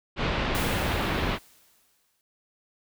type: low-pass noise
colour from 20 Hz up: pink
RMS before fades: -27 dBFS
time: 0.16-1.39 s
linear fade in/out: 50 ms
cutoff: 3700 Hz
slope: 24 dB/octave
type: noise with exponential decay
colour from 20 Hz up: white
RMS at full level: -34 dBFS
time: 0.55-2.21 s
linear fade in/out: 0 ms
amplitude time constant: 360 ms
effects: none